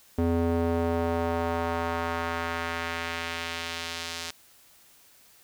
square tone with band-pass filter sweep, 83.9 Hz, E2, 31 cents sharp, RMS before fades -29 dBFS, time 0.18-4.31 s, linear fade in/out 5 ms, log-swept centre 320 to 4900 Hz, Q 1, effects white hiss -57 dBFS RMS until 5.43 s

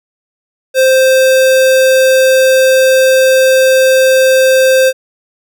square tone, 523.3 Hz, C5, in tune, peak -6 dBFS, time 0.74-4.93 s, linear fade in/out 50 ms, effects none

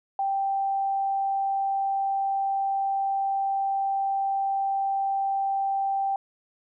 sine tone, 784 Hz, G5, in tune, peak -23 dBFS, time 0.19-6.16 s, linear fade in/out 2 ms, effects none

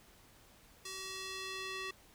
square tone with band-pass filter sweep, 380 Hz, F#4, 46 cents sharp, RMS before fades -43 dBFS, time 0.85-1.91 s, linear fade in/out 5 ms, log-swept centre 5900 to 2700 Hz, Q 1, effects pink hiss -62 dBFS RMS until 2.14 s

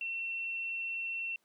sine tone, 2708 Hz, E7, 46 cents sharp, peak -34 dBFS, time 0.01-1.36 s, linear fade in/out 2 ms, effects pink hiss -74 dBFS RMS until 1.44 s + high-pass 300 Hz 12 dB/octave

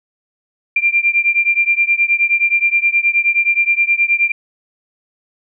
sine beating tone pair, 2375 / 2384.5 Hz, D7 / D7, +19 / +26 cents, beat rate 9.5 Hz, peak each -14 / -15 dBFS, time 0.76-4.32 s, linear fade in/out 5 ms, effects none

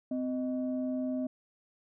sine tone pair together, 257.3 / 622.3 Hz, C4 / D#5, -29 / 0 cents, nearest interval octave + minor third, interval 1529 cents, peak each -30 / -37 dBFS, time 0.11-1.27 s, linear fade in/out 5 ms, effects tanh soft clip ceiling -23 dBFS

